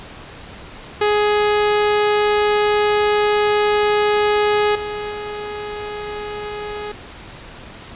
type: tone with level steps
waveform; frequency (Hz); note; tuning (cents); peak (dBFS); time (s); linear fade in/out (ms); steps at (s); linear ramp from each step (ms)
sawtooth; 417.7; G#4; +10; -10 / -20 / -22; 1.01-6.92; 5; 4.75 / 5.11; 5
effects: pink hiss -37 dBFS RMS until 7.95 s + resampled to 8000 Hz